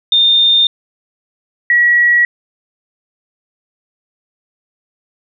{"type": "tone pair in turn", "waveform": "sine", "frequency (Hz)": [3628, 1921.9], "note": ["A#7", "B6"], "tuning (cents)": [-48, -48], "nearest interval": "major seventh", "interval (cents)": 1100, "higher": "first", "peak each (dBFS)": -7, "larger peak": "neither", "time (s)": [[0.12, 0.67], [1.7, 2.25]], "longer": "neither", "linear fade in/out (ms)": 2, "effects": []}